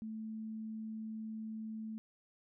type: tone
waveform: sine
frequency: 219.5 Hz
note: A3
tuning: 4 cents flat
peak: -40 dBFS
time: 0.02-1.98 s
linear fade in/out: 0 ms
effects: none